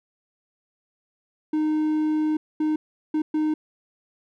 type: tone bursts at uneven times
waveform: triangle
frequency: 308.2 Hz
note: D#4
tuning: 16 cents flat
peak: -18 dBFS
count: 4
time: 1.53-2.37 / 2.6-2.76 / 3.14-3.22 / 3.34-3.54 s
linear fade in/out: 5 ms
effects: none